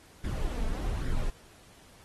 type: noise with flanger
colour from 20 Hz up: brown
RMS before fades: -30 dBFS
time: 0.24-1.3 s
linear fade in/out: 5 ms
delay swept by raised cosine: 0.55 to 4.55 ms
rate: 1.2 Hz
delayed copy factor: +0.6
effects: pink hiss -57 dBFS RMS until 2.04 s + AAC 32 kbps